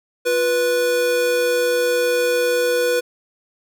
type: tone pair together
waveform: square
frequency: 351 / 491.2 Hz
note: F4 / B4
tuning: +9 / -9 cents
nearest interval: tritone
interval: 582 cents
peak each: -28 / -17 dBFS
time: 0.25-3.01 s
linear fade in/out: 20 ms
effects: none